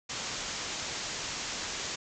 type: low-pass noise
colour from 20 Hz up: white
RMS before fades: -37 dBFS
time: 0.09-1.96 s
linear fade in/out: 10 ms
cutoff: 7400 Hz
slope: 96 dB/octave
effects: none